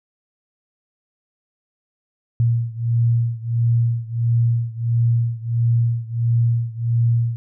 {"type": "beating tone pair", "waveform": "sine", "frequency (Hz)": [116.54, 118.04], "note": ["A#2", "A#2"], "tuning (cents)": [0, 22], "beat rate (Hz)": 1.5, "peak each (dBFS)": [-18, -20], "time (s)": [2.4, 7.36], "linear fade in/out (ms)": 0, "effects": []}